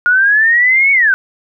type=linear two-way sweep; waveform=sine; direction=up then down; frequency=1426 to 2241 to 1471 Hz; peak=-7 dBFS; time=0.06-1.14 s; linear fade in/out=0 ms; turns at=0.92 s; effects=none